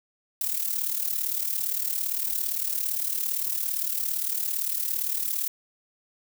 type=noise with amplitude modulation; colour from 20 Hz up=violet; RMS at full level=-25 dBFS; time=0.41-5.48 s; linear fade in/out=2 ms; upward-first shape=sine; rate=37.6 Hz; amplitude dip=70%; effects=none